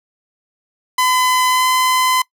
sawtooth tone with pitch glide, 1013 to 1021.2 Hz, B5 to C6, +44 to -42 cents, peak -9 dBFS, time 0.98-2.22 s, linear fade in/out 5 ms, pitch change +14 cents, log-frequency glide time 1.48-1.66 s, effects noise-tail reverb RT60 0.1 s tail -22 dB re dry

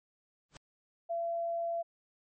pink noise with exponential growth, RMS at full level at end -45 dBFS, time 0.49-0.57 s, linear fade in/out 2 ms, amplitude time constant 16 ms
sine tone, 677 Hz, E5, 46 cents sharp, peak -31 dBFS, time 1.09-1.83 s, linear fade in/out 20 ms
effects MP3 32 kbps

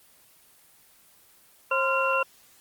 sine tone cluster, 535 / 1032 / 1385 / 2738 Hz, C5 / C6 / F6 / F7, +38 / -24 / -15 / -35 cents, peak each -27 dBFS, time 1.71-2.23 s, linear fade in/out 5 ms, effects white hiss -57 dBFS RMS until 2.6 s + Opus 24 kbps

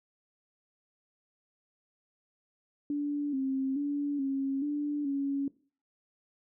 sine tone with pitch steps, 290.2 / 266.9 / 287.4 / 271.8 / 292.7 / 278.2 Hz, D4 / C4 / D4 / C#4 / D4 / C#4, -21 / +35 / -37 / -34 / -6 / +6 cents, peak -28 dBFS, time 2.9-5.48 s, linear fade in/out 2 ms, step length 430 ms, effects noise-tail reverb RT60 0.4 s tail -19 dB re dry

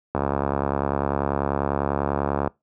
click train, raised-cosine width 1 ms, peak -8 dBFS, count 164, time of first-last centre 0.15-2.475 s, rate 70.1 Hz, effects noise-tail reverb RT60 0.2 s tail -24 dB re dry + high-pass 60 Hz 12 dB/octave

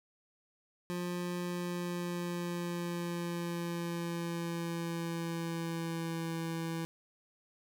25% pulse tone with pitch glide, 176.7 to 164.87 Hz, F3 to E3, +21 to +1 cents, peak -31 dBFS, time 0.9-6.85 s, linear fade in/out 0 ms, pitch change -120 cents, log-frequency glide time 1.43-6.35 s, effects none

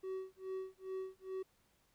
triangle tone with tremolo, 378.4 Hz, F#4, 39 cents sharp, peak -36 dBFS, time 0.03-1.43 s, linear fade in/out 10 ms, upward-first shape sine, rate 2.4 Hz, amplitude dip 100%, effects pink hiss -74 dBFS RMS until 1.94 s

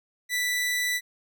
sawtooth tone, 1975.5 Hz, B6, in tune, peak -21 dBFS, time 0.29-1.01 s, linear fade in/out 50 ms, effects none

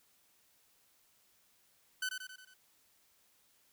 sawtooth tone with echo, 1511 Hz, F#6, 36 cents sharp, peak -30 dBFS, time 2.02-2.09 s, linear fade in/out 5 ms, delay 90 ms, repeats 5, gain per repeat -5 dB, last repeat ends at 2.54 s, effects white hiss -70 dBFS RMS until 3.72 s

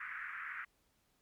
pink band-pass noise, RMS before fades -44 dBFS, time 0-0.65 s, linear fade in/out 5 ms, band 1300 to 2100 Hz, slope 48 dB/octave, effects pink hiss -75 dBFS RMS until 1.21 s + MP3 96 kbps

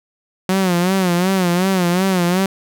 sawtooth tone with vibrato, 182.7 Hz, F#3, 22 cents flat, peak -10 dBFS, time 0.49-2.46 s, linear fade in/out 2 ms, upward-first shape sine, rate 2.7 Hz, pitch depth 99 cents each way, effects none

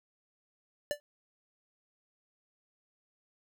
square tone with exponential decay, 586 Hz, D5, 4 cents flat, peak -26 dBFS, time 0.91-1 s, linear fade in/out 0 ms, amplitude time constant 18 ms, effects none

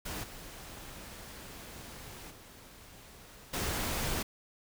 pink noise with level steps, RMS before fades -39 / -47 / -53 / -34 dBFS, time 0.05-4.23 s, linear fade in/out 10 ms, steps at 0.23 / 2.3 / 3.53 s, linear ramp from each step 10 ms, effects none

